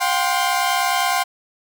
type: chord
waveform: sawtooth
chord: F suspended second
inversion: none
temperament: equal with one note detuned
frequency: 714.4 / 784 / 1046.5 Hz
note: F5 / G5 / C6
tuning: +39 / 0 / 0 cents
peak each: -18 dBFS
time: 0-1.24 s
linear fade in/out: 20 ms
effects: none